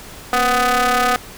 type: ring-modulated tone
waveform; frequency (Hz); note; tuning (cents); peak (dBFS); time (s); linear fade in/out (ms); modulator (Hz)
sawtooth; 252.6; B3; +39; -7; 0.33-1.16; 0; 993
effects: pink hiss -37 dBFS RMS until 1.37 s